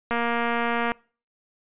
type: click train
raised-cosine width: 0.5 ms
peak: -11 dBFS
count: 191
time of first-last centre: 0.11-0.919 s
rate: 235 Hz
effects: noise-tail reverb RT60 0.4 s tail -25 dB re dry + resampled to 8000 Hz